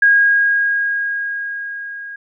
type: tone with level ramp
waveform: sine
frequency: 1635 Hz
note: G#6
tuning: 28 cents flat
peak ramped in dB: -7 to -28 dBFS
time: 0.02-2.16 s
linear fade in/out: 5 ms
effects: none